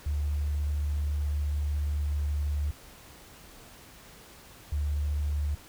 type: tone pair in turn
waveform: sine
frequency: 73.42 / 73.42 Hz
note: D2 / D2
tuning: 0 / 0 cents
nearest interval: unison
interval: 0 cents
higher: neither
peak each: -26 dBFS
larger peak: neither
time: 0.06-2.71 / 4.72-5.55 s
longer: first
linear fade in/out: 5 ms
effects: pink hiss -51 dBFS RMS until 5.68 s